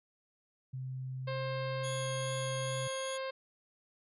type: tone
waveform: sine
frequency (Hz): 130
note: C3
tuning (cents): -11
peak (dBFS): -37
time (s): 0.73-2.88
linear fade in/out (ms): 10
type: harmonic tone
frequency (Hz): 530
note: C5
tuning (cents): +22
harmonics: 1 / 2 / 3 / 4 / 5 / 6 / 7 / 8 / 9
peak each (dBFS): -37 / -43 / -47 / -49 / -51 / -53 / -54 / -55 / -56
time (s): 1.27-3.31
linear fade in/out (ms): 10
type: tone with vibrato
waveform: 15% pulse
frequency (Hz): 3319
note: G#7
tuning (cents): -2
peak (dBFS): -35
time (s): 1.83-3.18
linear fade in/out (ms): 20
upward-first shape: triangle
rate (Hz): 2.4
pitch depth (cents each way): 21
effects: resampled to 24000 Hz